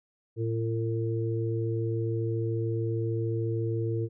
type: harmonic tone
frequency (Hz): 113.4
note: A#2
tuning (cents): -47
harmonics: 1 / 3 / 4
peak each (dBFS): -28 / -33 / -34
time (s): 0.36-4.09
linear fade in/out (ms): 50
effects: none